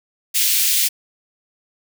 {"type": "high-pass noise", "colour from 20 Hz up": "white", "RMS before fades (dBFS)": -17, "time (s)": [0.34, 0.89], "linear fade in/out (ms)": 20, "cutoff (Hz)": 2300, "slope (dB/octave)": 24, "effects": []}